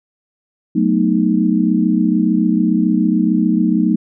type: chord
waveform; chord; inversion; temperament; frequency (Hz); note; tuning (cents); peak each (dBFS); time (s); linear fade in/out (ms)
sine; B dominant seventh; second; equal; 185 / 220 / 246.9 / 311.1; F#3 / A3 / B3 / D#4; 0 / 0 / 0 / 0; -17 / -16 / -19 / -17; 0.75-3.96; 10
effects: none